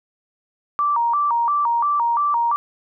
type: tone with vibrato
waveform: sine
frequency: 1046.5 Hz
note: C6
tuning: in tune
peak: -16 dBFS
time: 0.79-2.56 s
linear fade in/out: 0 ms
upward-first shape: square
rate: 2.9 Hz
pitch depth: 190 cents each way
effects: none